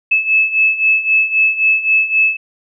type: beating tone pair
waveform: sine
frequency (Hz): 2603 / 2606.8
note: E7 / E7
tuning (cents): -22 / -20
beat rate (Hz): 3.8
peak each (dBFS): -16 / -12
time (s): 0.11-2.37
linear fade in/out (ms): 10
effects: none